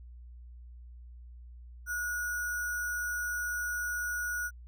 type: tone with sample-and-hold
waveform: sine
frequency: 1454 Hz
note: F#6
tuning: 31 cents flat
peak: -31 dBFS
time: 1.86-4.51 s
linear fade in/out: 50 ms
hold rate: 7350 Hz
effects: added 60 Hz sine -46 dBFS peak until 4.67 s